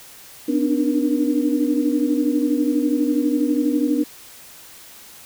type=tone cluster; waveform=sine; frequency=253.4 / 293.3 / 305.5 / 476.9 Hz; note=B3 / D4 / D#4 / A#4; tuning=+45 / -2 / -32 / +39 cents; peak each=-22 / -19 / -24 / -28 dBFS; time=0.48-4.04 s; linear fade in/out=10 ms; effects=white hiss -43 dBFS RMS until 5.25 s